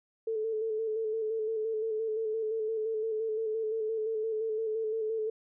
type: tone with vibrato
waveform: sine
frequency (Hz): 440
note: A4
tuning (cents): 0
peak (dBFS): -29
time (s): 0.27-5.3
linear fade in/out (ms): 5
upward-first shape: square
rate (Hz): 5.8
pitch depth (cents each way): 30
effects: none